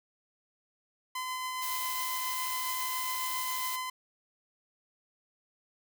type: tone with tremolo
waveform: sawtooth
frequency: 1022 Hz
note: C6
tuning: 41 cents flat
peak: -29 dBFS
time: 1.15-3.9 s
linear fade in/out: 5 ms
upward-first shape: triangle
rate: 7.3 Hz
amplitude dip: 25%
type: noise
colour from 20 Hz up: blue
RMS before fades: -37 dBFS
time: 1.61-3.77 s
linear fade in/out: 20 ms
effects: none